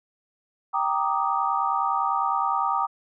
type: chord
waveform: sine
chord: Eb major seventh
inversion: first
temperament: equal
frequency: 784 / 932.3 / 1174.7 / 1244.5 Hz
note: G5 / Bb5 / D6 / Eb6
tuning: 0 / 0 / 0 / 0 cents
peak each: -27 dBFS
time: 0.73-2.87 s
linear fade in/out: 20 ms
effects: none